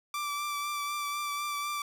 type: tone with vibrato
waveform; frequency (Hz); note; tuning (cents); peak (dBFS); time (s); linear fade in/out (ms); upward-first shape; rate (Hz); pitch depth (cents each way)
sawtooth; 1169; D6; -8; -28; 0.14-1.82; 2; triangle; 4; 24
effects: none